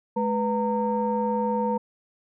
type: tone cluster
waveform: sine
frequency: 212.7 / 493.1 / 919 Hz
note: G#3 / B4 / A#5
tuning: +42 / -3 / -25 cents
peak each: -26 dBFS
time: 0.16-1.78 s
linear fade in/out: 10 ms
effects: tanh soft clip ceiling -13 dBFS